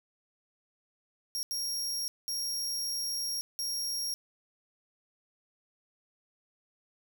sawtooth tone bursts at uneven times, 5588 Hz, F8, in tune, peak -29 dBFS, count 4, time 1.35-1.43 / 1.51-2.08 / 2.28-3.41 / 3.59-4.14 s, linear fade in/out 0 ms, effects none

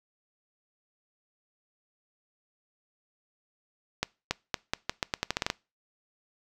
accelerating click train, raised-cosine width 0.2 ms, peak -9 dBFS, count 13, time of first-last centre 4.03-5.501 s, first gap 280 ms, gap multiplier 0.83, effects noise-tail reverb RT60 0.3 s tail -24 dB re dry

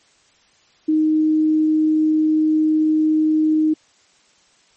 sine tone, 311.1 Hz, D#4, in tune, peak -13 dBFS, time 0.88-3.74 s, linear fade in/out 10 ms, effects white hiss -56 dBFS RMS until 4.76 s + MP3 32 kbps

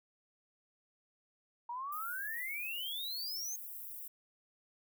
sine exponential sweep, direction up, 932.3 to 6510 Hz, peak -38 dBFS, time 1.69-3.56 s, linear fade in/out 5 ms
white high-pass noise, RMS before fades -46 dBFS, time 1.92-4.08 s, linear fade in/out 5 ms, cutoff 12000 Hz, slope 24 dB/octave
effects none

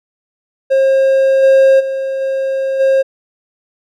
triangle tone with level steps, 536 Hz, C5, 42 cents sharp, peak -6 / -3 / -14 / -12 / -6 dBFS, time 0.7-3.03 s, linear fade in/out 20 ms, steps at 1.42 / 1.79 / 2.2 / 2.79 s, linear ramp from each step 20 ms, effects none

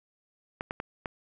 clicks, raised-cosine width 0.5 ms, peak -18 dBFS, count 4, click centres 0.609 / 0.709 / 0.801 / 1.058 s, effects none

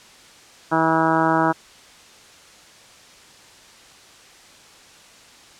harmonic tone, 161.7 Hz, E3, 33 cents flat, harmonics 1 / 2 / 3 / 4 / 5 / 6 / 7 / 8 / 9 / 10, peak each -27 / -21 / -30 / -24 / -24 / -22 / -30 / -25 / -27 / -32 dBFS, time 0.71-1.53 s, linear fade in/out 20 ms, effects white hiss -47 dBFS RMS until 5.59 s + low-pass 7000 Hz 12 dB/octave

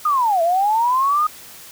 sine linear two-way sweep, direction down then up, 1260 to 651 to 1252 Hz, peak -14 dBFS, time 0.05-1.27 s, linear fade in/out 5 ms, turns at 0.42 s, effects white hiss -40 dBFS RMS until 1.71 s

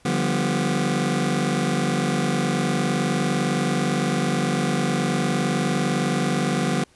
sawtooth chord, G dominant seventh, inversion second, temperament just, 147 / 176.4 / 196 / 245 Hz, D3 / F3 / G3 / B3, +2 / +18 / 0 / -14 cents, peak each -22 dBFS, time 0.05-6.84 s, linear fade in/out 5 ms, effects pink hiss -57 dBFS RMS until 6.95 s + resampled to 24000 Hz

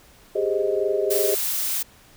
sine chord, Ab major seventh, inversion third, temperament equal, 392 / 415.3 / 523.3 / 622.3 Hz, G4 / Ab4 / C5 / Eb5, 0 / 0 / 0 / 0 cents, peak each -24 / -24 / -29 / -26 dBFS, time 0.35-1.35 s, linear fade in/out 10 ms
blue noise, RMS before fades -25 dBFS, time 1.1-1.83 s, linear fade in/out 10 ms
effects pink hiss -52 dBFS RMS until 2.16 s

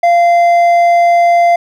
sine tone with hard clipping, 691 Hz, F5, 19 cents flat, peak -7 dBFS, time 0.03-1.56 s, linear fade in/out 5 ms, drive 5 dB, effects none

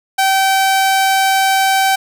sawtooth tone, 772 Hz, G5, 27 cents flat, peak -7 dBFS, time 0.18-1.96 s, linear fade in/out 10 ms, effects none

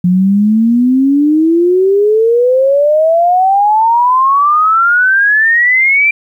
sine exponential sweep, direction up, 176 to 2371 Hz, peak -6 dBFS, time 0.04-6.11 s, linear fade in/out 5 ms, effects 8-bit

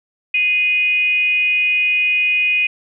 sine tone with frequency modulation, 2480 Hz, D#7, 6 cents flat, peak -13 dBFS, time 0.34-2.67 s, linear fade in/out 5 ms, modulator 403 Hz, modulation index 0.35, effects none

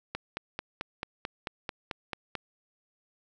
click train, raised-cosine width 0.3 ms, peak -17 dBFS, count 11, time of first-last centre 0.15-2.353 s, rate 4.54 Hz, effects none

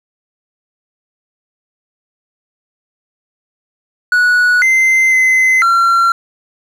triangle tone with pitch steps, 1468 / 2073 / 2049 / 1367 Hz, F#6 / C7 / C7 / F6, -14 / -17 / -37 / -37 cents, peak -6 dBFS, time 4.12-6.12 s, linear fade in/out 2 ms, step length 500 ms, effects none

